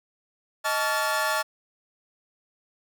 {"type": "tone cluster", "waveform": "45% pulse", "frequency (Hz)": [626, 872, 1132, 1394, 1747], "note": ["D#5", "A5", "C#6", "F6", "A6"], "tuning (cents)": [10, -16, 36, -4, -13], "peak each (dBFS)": -30, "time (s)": [0.64, 1.43], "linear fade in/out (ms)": 20, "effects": []}